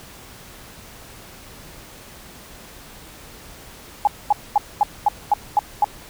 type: tone bursts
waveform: sine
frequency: 830.6 Hz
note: G#5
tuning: in tune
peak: -11 dBFS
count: 8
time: 4.05-5.844 s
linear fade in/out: 2 ms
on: 23 ms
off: 230 ms
effects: pink hiss -42 dBFS RMS until 6.09 s